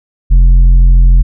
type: tone with tanh clipping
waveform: sine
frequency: 43.53 Hz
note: F1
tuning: 5 cents flat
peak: -3 dBFS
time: 0.3-1.23 s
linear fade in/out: 20 ms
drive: 6 dB
effects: none